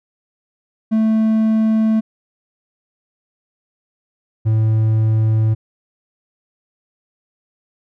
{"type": "tone pair in turn", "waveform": "triangle", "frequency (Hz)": [220, 110], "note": ["A3", "A2"], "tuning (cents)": [0, 0], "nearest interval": "octave", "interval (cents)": 1200, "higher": "first", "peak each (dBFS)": -10, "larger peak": "neither", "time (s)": [[0.91, 2.01], [4.45, 5.55]], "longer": "neither", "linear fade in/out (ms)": 20, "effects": []}